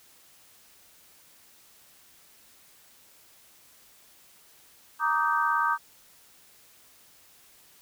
sine chord, Eb major seventh, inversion second, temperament just, 933.4 / 1166.7 / 1244.5 / 1555.6 Hz, Bb5 / D6 / Eb6 / G6, +2 / -12 / 0 / -14 cents, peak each -28 dBFS, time 4.99-5.78 s, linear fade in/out 50 ms, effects white hiss -57 dBFS RMS until 7.81 s

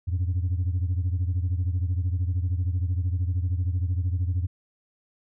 sine beating tone pair, 86.9 / 99.9 Hz, F2 / G2, -8 / +33 cents, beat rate 13 Hz, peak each -22 / -26 dBFS, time 0.07-4.47 s, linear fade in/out 20 ms, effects tanh soft clip ceiling -20 dBFS

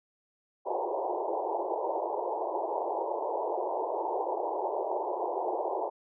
white band-pass noise, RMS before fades -32 dBFS, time 0.65-5.9 s, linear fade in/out 20 ms, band 340 to 960 Hz, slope 96 dB/octave, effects none

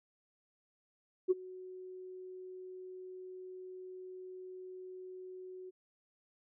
sine tone with ADSR envelope, 370 Hz, F#4, in tune, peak -22 dBFS, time 1.28-5.71 s, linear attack 29 ms, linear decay 25 ms, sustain -23 dB, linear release 22 ms, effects tanh soft clip ceiling -19 dBFS

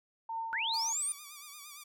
sine tone with tremolo, 906 Hz, A#5, 50 cents flat, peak -33 dBFS, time 0.29-0.93 s, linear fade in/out 5 ms, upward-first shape triangle, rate 2.6 Hz, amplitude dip 60%
sine linear sweep, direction up, 1400 to 9397 Hz, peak -31 dBFS, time 0.53-1.12 s, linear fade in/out 0 ms
5% pulse tone with vibrato, 1174.7 Hz, D6, in tune, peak -35 dBFS, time 0.73-1.84 s, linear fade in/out 10 ms, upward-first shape sine, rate 8.7 Hz, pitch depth 73 cents each way
effects none

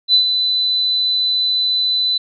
sine tone with ADSR envelope, 4003 Hz, B7, 23 cents sharp, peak -7 dBFS, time 0.08-2.18 s, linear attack 59 ms, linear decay 100 ms, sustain -7 dB, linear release 8 ms, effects none

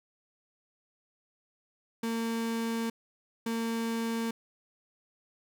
35% pulse tone bursts at uneven times, 228.4 Hz, A#3, 35 cents flat, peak -28 dBFS, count 2, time 2.03-2.9 / 3.46-4.31 s, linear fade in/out 5 ms, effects none

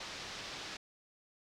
white low-pass noise, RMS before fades -45 dBFS, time 0-0.77 s, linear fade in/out 5 ms, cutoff 5200 Hz, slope 24 dB/octave, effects none

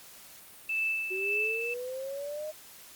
sine tone with tremolo, 2637 Hz, E7, in tune, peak -26 dBFS, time 0.69-1.74 s, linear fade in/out 5 ms, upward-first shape sine, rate 1.8 Hz, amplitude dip 50%
sine linear sweep, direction up, 370 to 622.3 Hz, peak -34 dBFS, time 1.1-2.52 s, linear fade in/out 20 ms
effects white hiss -51 dBFS RMS until 2.95 s + Opus 48 kbps

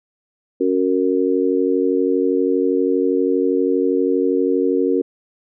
sine chord, F# major, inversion second, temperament just, 277.5 / 370 / 462.5 Hz, C#4 / F#4 / A#4, +2 / 0 / -14 cents, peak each -19 dBFS, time 0.6-5.02 s, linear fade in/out 10 ms, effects none

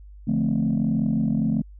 sine chord, D minor seventh, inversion none, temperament equal, 146.83 / 174.61 / 220 / 261.6 Hz, D3 / F3 / A3 / C4, 0 / 0 / 0 / 0 cents, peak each -26 / -26 / -21 / -26 dBFS, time 0.27-1.62 s, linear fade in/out 10 ms, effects tanh soft clip ceiling -14 dBFS + added 50 Hz sine -41 dBFS peak until 1.79 s

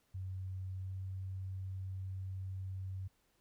sine tone with pitch glide, 93.9 to 94.72 Hz, F#2 to F#2, +26 to +41 cents, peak -39 dBFS, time 0.14-3.08 s, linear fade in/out 10 ms, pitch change +15 cents, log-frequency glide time 0.78-0.92 s, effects pink hiss -75 dBFS RMS until 3.4 s

